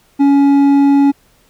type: tone with hard clipping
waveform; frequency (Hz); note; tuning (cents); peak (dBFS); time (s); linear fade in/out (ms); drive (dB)
triangle; 280.3; C#4; +19; -8; 0.19-1.12; 20; 9
effects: pink hiss -53 dBFS RMS until 1.49 s